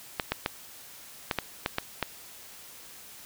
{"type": "clicks", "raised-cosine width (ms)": 0.3, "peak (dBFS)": -10, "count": 8, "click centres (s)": [0.198, 0.32, 0.461, 1.312, 1.387, 1.661, 1.784, 2.027], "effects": ["white hiss -48 dBFS RMS until 3.25 s"]}